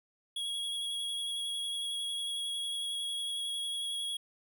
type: tone with vibrato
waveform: square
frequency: 3322 Hz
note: G#7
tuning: in tune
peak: -34 dBFS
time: 0.36-4.17 s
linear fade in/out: 5 ms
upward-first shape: sine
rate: 11 Hz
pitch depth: 15 cents each way
effects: none